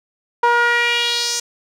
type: tone with band-pass filter sweep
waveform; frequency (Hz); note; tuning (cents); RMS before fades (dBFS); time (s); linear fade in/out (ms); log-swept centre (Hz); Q
sawtooth; 475.9; A#4; +36; -17; 0.43-1.4; 5; 1000 to 6500; 2.7
effects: none

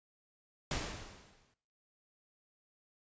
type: noise with exponential decay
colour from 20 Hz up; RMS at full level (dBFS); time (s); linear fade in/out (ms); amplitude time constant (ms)
pink; -34; 0.71-1.54; 2; 180
effects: noise-tail reverb RT60 0.6 s tail -18 dB re dry + resampled to 16000 Hz

